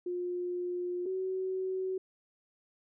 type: tone pair in turn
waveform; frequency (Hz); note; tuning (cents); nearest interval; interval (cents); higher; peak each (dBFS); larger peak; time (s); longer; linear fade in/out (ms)
sine; 356.1 / 375.8; F4 / F#4; +34 / +27; minor second; 93; second; -32 / -31; second; 0.06-1.06 / 1.06-1.98; first; 5
effects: none